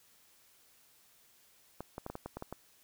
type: clicks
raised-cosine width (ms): 1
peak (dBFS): -26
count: 9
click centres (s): 1.806 / 1.981 / 2.064 / 2.1 / 2.154 / 2.26 / 2.37 / 2.424 / 2.526
effects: white hiss -65 dBFS RMS until 2.83 s